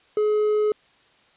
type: tone with hard clipping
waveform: sine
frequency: 423.6 Hz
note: G#4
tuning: 34 cents sharp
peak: -19 dBFS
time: 0.17-0.72 s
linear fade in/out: 2 ms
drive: 3 dB
effects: white hiss -58 dBFS RMS until 1.36 s + resampled to 8000 Hz